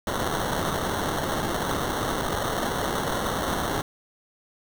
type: noise with sample-and-hold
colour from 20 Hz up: white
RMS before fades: -27 dBFS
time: 0.07-3.82 s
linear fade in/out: 2 ms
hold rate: 2450 Hz
effects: none